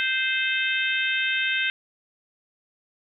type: harmonic tone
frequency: 521 Hz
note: C5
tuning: 7 cents flat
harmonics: 3 / 4 / 5 / 6 / 7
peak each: -26 / -29 / -27 / -30 / -32 dBFS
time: 0-1.7 s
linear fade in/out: 0 ms
effects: none